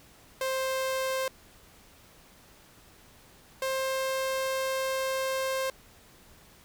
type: tone pair in turn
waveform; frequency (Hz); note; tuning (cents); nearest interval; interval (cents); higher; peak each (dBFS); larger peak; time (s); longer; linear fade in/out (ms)
sawtooth; 526 / 529; C5 / C5; +9 / +19; unison; 10; second; -24; neither; 0.41-1.28 / 3.62-5.7; second; 2
effects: pink hiss -56 dBFS RMS until 6.64 s